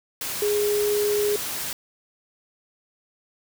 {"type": "tone in noise", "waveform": "sine", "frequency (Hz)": 415.3, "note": "G#4", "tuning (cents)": 0, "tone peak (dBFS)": -20, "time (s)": [0.42, 1.36], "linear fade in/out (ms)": 2, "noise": "white", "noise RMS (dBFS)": -30, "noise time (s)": [0.21, 1.73], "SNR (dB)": 7, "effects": []}